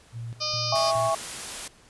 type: tone with tremolo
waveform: sine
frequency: 116.54 Hz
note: A#2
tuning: in tune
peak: -32 dBFS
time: 0.12-1.11 s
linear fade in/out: 50 ms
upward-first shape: square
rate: 2.4 Hz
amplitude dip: 80%
type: harmonic tone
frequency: 610 Hz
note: D#5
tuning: 34 cents flat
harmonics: 1 / 2 / 4 / 5 / 6 / 7 / 8 / 9 / 10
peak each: -36 / -35 / -39 / -40 / -39 / -36 / -29 / -34 / -40 dBFS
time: 0.4-0.92 s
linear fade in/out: 20 ms
type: chord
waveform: sine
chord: C# minor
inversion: first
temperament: equal with one note detuned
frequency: 659.3 / 812.6 / 1108.7 Hz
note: E5 / G#5 / C#6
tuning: 0 / -38 / 0 cents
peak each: -24 / -29 / -26 dBFS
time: 0.72-1.15 s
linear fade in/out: 5 ms
type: noise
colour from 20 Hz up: white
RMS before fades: -35 dBFS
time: 0.75-1.68 s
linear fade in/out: 5 ms
effects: pink hiss -55 dBFS RMS until 1.89 s + resampled to 24000 Hz